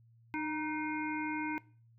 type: harmonic tone with a mistuned harmonic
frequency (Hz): 305.4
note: D#4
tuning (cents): -32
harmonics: 1 / 3 / 5 / 7 / 8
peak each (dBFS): -36 / -39 / -44 / -41 / -45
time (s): 0.34-1.58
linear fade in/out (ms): 0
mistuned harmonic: 3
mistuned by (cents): +47
effects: noise-tail reverb RT60 0.4 s tail -20 dB re dry + added 115 Hz sine -60 dBFS peak until 1.98 s